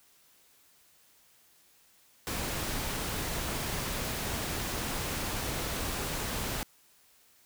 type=noise; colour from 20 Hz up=pink; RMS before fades=-34 dBFS; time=2.27-6.63 s; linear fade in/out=0 ms; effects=white hiss -63 dBFS RMS until 7.45 s